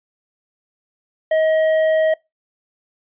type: tone with tanh clipping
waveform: triangle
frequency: 633 Hz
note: D#5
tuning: 30 cents sharp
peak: -15 dBFS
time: 1.31-2.14 s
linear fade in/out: 5 ms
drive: 12 dB
effects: noise-tail reverb RT60 0.2 s tail -23 dB re dry + resampled to 8000 Hz